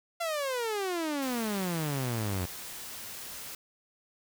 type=exponential sweep; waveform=sawtooth; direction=down; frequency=692 to 87.31 Hz; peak=-26 dBFS; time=0.2-2.46 s; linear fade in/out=10 ms
type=noise; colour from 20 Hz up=white; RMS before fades=-42 dBFS; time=1.22-3.55 s; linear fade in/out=2 ms
effects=none